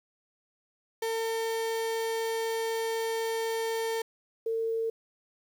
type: tone pair in turn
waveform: 35% pulse / sine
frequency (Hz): 452 / 452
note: A4 / A4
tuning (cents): +47 / +47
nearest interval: unison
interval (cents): 0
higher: neither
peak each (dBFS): -27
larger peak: neither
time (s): 1.02-4.02 / 4.46-4.9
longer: first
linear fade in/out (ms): 5
effects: 10-bit